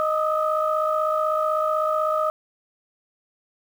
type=tone cluster; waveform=sine; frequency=621 / 1226 / 1282 Hz; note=D#5 / D#6 / E6; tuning=-3 / -26 / -49 cents; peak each=-22 / -25 / -25 dBFS; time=0-2.3 s; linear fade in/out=0 ms; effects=tanh soft clip ceiling -10 dBFS + 8-bit